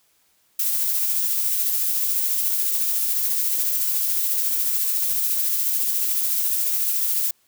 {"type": "noise with tremolo", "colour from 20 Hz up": "violet", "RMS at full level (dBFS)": -21, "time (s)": [0.59, 7.31], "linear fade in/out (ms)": 5, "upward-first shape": "sine", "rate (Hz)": 14, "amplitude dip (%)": 25, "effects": ["white hiss -63 dBFS RMS until 7.47 s"]}